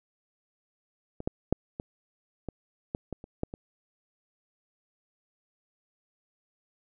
clicks, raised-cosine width 2 ms, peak -24 / -14 / -9 / -21 / -21 / -17 / -21 / -30 / -15 / -25 dBFS, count 10, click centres 1.204 / 1.275 / 1.526 / 1.799 / 2.487 / 2.949 / 3.127 / 3.241 / 3.434 / 3.539 s, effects none

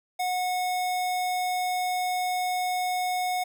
square tone, 730 Hz, F#5, 24 cents flat, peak -26 dBFS, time 0.19-3.44 s, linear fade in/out 10 ms, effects none

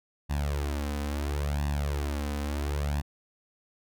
sawtooth tone with flanger, 72.2 Hz, D2, 29 cents flat, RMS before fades -30 dBFS, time 0.29-3.02 s, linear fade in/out 20 ms, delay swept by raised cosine 1.1 to 4 ms, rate 0.73 Hz, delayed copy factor +0.85, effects none

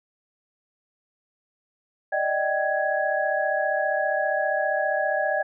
sine tone cluster, 593 / 628 / 773 / 1667 Hz, D5 / D#5 / G5 / G#6, +17 / +16 / -24 / +6 cents, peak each -27 dBFS, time 2.12-5.43 s, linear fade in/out 10 ms, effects none

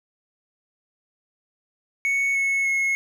triangle tone with pitch steps, 2217 / 2195 / 2174 Hz, C#7 / C#7 / C#7, 0 / -18 / -34 cents, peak -18 dBFS, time 2.05-2.95 s, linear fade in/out 0 ms, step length 300 ms, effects none

